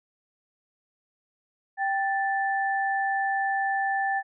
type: tone pair together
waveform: sine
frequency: 784 / 1760 Hz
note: G5 / A6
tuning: 0 / 0 cents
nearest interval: octave + major second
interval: 1400 cents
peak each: -25 / -28 dBFS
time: 1.77-4.23 s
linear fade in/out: 50 ms
effects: none